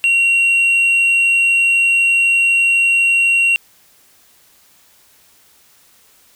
triangle tone with tanh clipping, 2746 Hz, F7, 30 cents flat, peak -11 dBFS, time 0.04-3.56 s, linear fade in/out 0 ms, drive 7 dB, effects white hiss -51 dBFS RMS until 6.35 s

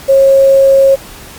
sine tone with quantisation, 543 Hz, C#5, 36 cents flat, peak -3 dBFS, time 0.08-0.96 s, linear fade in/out 20 ms, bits 5, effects pink hiss -32 dBFS RMS until 1.38 s + Opus 48 kbps

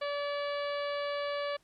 harmonic tone, 575 Hz, D5, 37 cents flat, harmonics 1 / 2 / 3 / 4 / 5 / 6 / 7 / 8, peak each -33 / -39 / -43 / -45 / -47 / -49 / -50 / -51 dBFS, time 0.01-1.57 s, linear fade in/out 10 ms, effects pink hiss -68 dBFS RMS until 1.63 s + low-pass 10000 Hz 12 dB/octave

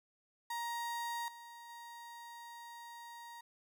35% pulse tone with level steps, 940 Hz, A#5, 14 cents sharp, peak -36 / -49 / -47 dBFS, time 0.5-3.41 s, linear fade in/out 5 ms, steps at 1.28 / 1.69 s, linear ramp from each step 2 ms, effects none

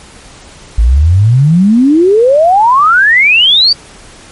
sine exponential sweep, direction up, 52.7 to 4699 Hz, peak -3 dBFS, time 0.78-3.73 s, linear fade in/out 5 ms, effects pink hiss -35 dBFS RMS until 4.31 s + MP3 48 kbps

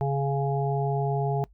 harmonic tone, 139 Hz, C#3, 5 cents sharp, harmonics 1 / 3 / 5 / 6, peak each -25 / -30 / -32 / -33 dBFS, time 0.01-1.44 s, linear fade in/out 0 ms, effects noise-tail reverb RT60 0.1 s tail -22 dB re dry + added 50 Hz sine -53 dBFS peak until 1.53 s

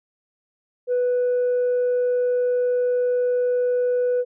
sine tone, 493.9 Hz, B4, in tune, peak -16 dBFS, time 0.87-4.25 s, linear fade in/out 50 ms, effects tanh soft clip ceiling -16 dBFS

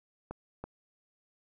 clicks, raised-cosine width 1 ms, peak -25 dBFS, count 2, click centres 0.31 / 0.64 s, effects none

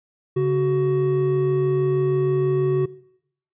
triangle tone pair together, 140.1 / 374 Hz, C#3 / F#4, +19 / +19 cents, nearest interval octave + perfect fourth, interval 1700 cents, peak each -20 / -17 dBFS, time 0.36-2.86 s, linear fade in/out 10 ms, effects noise-tail reverb RT60 0.7 s tail -19 dB re dry + resampled to 8000 Hz

